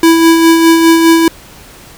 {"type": "tone with tremolo", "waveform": "square", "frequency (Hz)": 329.4, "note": "E4", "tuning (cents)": -1, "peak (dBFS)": -3, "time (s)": [0.03, 1.28], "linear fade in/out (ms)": 2, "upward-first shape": "sine", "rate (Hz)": 4.9, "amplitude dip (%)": 40, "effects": ["pink hiss -36 dBFS RMS until 1.97 s"]}